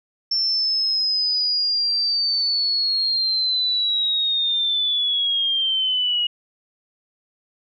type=linear sweep; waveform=sine; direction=down; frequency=5400 to 2884 Hz; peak=-18 dBFS; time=0.31-6.27 s; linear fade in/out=5 ms; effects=none